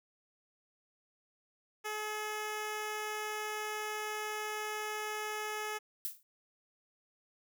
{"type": "tone", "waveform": "10% pulse", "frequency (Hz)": 426, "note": "G#4", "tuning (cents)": 44, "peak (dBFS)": -28, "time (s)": [1.84, 5.79], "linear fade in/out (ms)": 20}
{"type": "noise with exponential decay", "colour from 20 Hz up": "violet", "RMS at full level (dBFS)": -34, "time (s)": [6.05, 6.23], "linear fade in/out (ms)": 0, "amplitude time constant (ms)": 39}
{"effects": []}